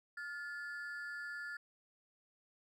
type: ring-modulated tone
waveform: triangle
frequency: 1573 Hz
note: G6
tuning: 6 cents sharp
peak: -37 dBFS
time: 0.17-1.57 s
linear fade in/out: 5 ms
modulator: 159 Hz
effects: none